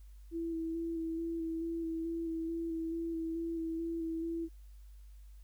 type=tone with vibrato; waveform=sine; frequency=329.6 Hz; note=E4; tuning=in tune; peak=-34 dBFS; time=0.31-4.49 s; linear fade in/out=50 ms; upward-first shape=square; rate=2.3 Hz; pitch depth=17 cents each way; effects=added 50 Hz sine -50 dBFS peak until 5.43 s + white hiss -72 dBFS RMS until 5.43 s